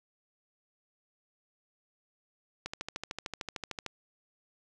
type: click train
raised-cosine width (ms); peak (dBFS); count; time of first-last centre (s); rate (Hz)
0.2; -19; 17; 2.66-3.863; 13.3
effects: none